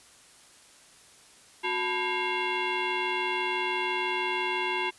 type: tone with frequency modulation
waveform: sine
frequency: 883 Hz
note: A5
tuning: 6 cents sharp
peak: -26 dBFS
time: 1.63-4.91 s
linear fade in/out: 20 ms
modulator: 624 Hz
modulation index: 3.7
effects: white hiss -55 dBFS RMS until 4.98 s + resampled to 24000 Hz